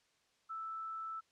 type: tone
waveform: sine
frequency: 1318.5 Hz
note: E6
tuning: in tune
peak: -40 dBFS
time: 0.49-1.21 s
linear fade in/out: 20 ms
effects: white hiss -74 dBFS RMS until 1.31 s + low-pass 6000 Hz 12 dB/octave